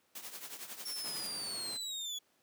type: noise with tremolo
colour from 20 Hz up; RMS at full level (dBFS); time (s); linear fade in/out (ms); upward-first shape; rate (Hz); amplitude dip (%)
white; -43; 0.15-1.27; 5; triangle; 11; 75
type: linear sweep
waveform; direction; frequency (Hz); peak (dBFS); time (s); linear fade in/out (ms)
30% pulse; down; 5490 to 3367; -35; 0.85-2.19; 10
type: noise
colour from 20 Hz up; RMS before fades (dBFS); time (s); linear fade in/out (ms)
pink; -47; 1.03-1.78; 20
effects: pink hiss -72 dBFS RMS until 2.42 s + high-pass 200 Hz 12 dB/octave